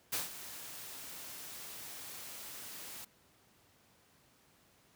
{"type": "noise with ADSR envelope", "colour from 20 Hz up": "white", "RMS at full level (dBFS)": -34, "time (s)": [0.12, 3.05], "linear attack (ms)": 12, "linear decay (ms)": 150, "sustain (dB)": -13, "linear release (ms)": 8, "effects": ["pink hiss -67 dBFS RMS until 4.95 s", "high-pass 80 Hz 12 dB/octave"]}